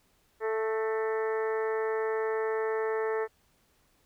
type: harmonic tone with a mistuned harmonic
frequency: 220 Hz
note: A3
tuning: in tune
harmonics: 2 / 3 / 4 / 5 / 6 / 7 / 8 / 9 / 10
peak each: -28 / -42 / -38 / -43 / -41 / -50 / -40 / -47 / -53 dBFS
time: 0.4-3.28 s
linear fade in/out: 50 ms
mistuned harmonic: 8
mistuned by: +25 cents
effects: pink hiss -68 dBFS RMS until 4.05 s